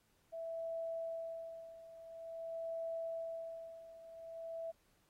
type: tone with tremolo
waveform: sine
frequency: 659.3 Hz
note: E5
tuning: in tune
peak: -38 dBFS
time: 0.32-4.72 s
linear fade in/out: 20 ms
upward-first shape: sine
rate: 0.48 Hz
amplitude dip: 80%
effects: pink hiss -75 dBFS RMS until 5.09 s + AAC 48 kbps